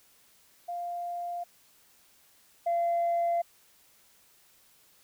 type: tone pair in turn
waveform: sine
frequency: 698.5 / 685.7 Hz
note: F5 / F5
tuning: 0 / -32 cents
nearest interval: unison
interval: 32 cents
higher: first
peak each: -32 / -23 dBFS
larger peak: second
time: 0.68-1.44 / 2.66-3.42 s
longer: neither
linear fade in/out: 10 ms
effects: tanh soft clip ceiling -22 dBFS + white hiss -62 dBFS RMS until 5.03 s